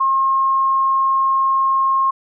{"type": "tone", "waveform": "sine", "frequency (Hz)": 1073, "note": "C6", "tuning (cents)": 43, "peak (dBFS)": -13, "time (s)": [0, 2.11], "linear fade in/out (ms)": 10, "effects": []}